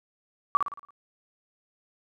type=tone with echo; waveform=sine; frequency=1148 Hz; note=D6; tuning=40 cents flat; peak=-16 dBFS; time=0.55-0.57 s; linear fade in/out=0 ms; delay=56 ms; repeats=6; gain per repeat=-6 dB; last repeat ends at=0.906 s; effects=none